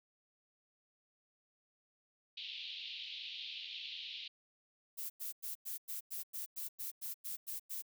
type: band-pass noise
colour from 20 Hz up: pink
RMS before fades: -46 dBFS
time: 2.37-4.28 s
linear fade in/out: 5 ms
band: 2700 to 4100 Hz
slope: 48 dB/octave
type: noise bursts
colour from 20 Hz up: violet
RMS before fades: -42 dBFS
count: 13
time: 4.97-7.824 s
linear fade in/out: 20 ms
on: 130 ms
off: 97 ms
effects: none